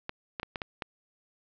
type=clicks; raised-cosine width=0.3 ms; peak=-17 dBFS; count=6; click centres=0.094 / 0.398 / 0.431 / 0.558 / 0.618 / 0.822 s; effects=low-pass 4000 Hz 12 dB/octave